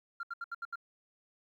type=tone bursts; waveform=sine; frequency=1386 Hz; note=F6; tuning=14 cents flat; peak=-34 dBFS; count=6; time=0.2-0.757 s; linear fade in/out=5 ms; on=32 ms; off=73 ms; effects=tanh soft clip ceiling -34 dBFS + 12-bit